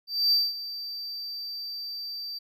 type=tone with ADSR envelope; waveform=triangle; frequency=4658 Hz; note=D8; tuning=15 cents flat; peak=-17 dBFS; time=0.07-2.39 s; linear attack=250 ms; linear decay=210 ms; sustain=-15 dB; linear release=14 ms; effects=none